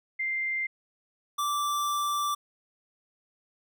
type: tone pair in turn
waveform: sine / square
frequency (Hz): 2093 / 1169.9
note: C7 / D6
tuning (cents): 0 / -7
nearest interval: minor seventh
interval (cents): 1007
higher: first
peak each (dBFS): -27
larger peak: neither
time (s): 0.19-0.67 / 1.38-2.35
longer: second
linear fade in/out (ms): 10
effects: none